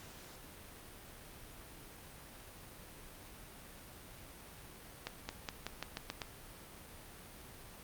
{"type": "accelerating click train", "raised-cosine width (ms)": 0.2, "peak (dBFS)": -21, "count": 8, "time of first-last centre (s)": [5.07, 6.218], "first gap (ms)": 220, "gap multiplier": 0.9, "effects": ["pink hiss -53 dBFS RMS until 7.83 s", "Opus 48 kbps"]}